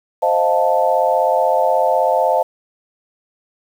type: chord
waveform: sine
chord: F dominant seventh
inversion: second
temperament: equal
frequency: 523.3 / 622.3 / 698.5 / 880 Hz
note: C5 / Eb5 / F5 / A5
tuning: 0 / 0 / 0 / 0 cents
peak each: -18 dBFS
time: 0.22-2.43 s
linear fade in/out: 10 ms
effects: 7-bit